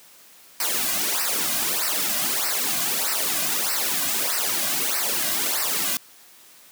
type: noise with flanger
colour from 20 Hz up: white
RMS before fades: -24 dBFS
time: 0.6-5.97 s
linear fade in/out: 2 ms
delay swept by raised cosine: 0.29 to 2.29 ms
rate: 1.6 Hz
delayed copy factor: -0.9
effects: white hiss -50 dBFS RMS until 6.71 s + high-pass 150 Hz 12 dB/octave